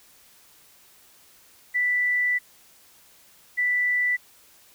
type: tone pair in turn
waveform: sine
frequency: 1975.5 / 1975.5 Hz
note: B6 / B6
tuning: 0 / 0 cents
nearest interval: unison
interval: 0 cents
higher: neither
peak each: -20 dBFS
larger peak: neither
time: 1.74-2.39 / 3.57-4.17 s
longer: first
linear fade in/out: 20 ms
effects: white hiss -55 dBFS RMS until 4.74 s